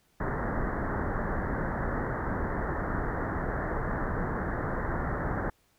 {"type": "low-pass noise", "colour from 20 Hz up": "pink", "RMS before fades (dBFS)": -31, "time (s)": [0.2, 5.5], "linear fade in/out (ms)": 5, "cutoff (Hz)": 1900, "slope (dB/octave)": 96, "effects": ["pink hiss -68 dBFS RMS until 5.78 s"]}